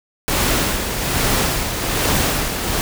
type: noise with tremolo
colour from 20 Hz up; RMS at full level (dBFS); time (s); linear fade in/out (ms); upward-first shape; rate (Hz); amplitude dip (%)
pink; -17; 0.28-2.81; 0; sine; 1.2; 50
effects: none